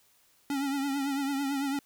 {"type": "tone with vibrato", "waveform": "square", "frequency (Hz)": 277.2, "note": "C#4", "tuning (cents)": 0, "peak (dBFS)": -29, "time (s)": [0.5, 1.79], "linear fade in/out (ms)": 2, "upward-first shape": "triangle", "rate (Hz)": 9, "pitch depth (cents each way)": 68, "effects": ["white hiss -65 dBFS RMS until 1.85 s"]}